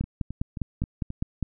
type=two click trains; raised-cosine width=5 ms; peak=-14 / -21 dBFS; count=8 / 5; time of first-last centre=0.01-1.427 / 0.04-1.104 s; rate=4.94 / 3.76 Hz; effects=none